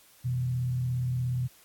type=tone with frequency modulation; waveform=sine; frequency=125 Hz; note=B2; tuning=21 cents sharp; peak=-26 dBFS; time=0.24-1.48 s; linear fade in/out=20 ms; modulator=37 Hz; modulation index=0.35; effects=white hiss -58 dBFS RMS until 1.64 s + AAC 64 kbps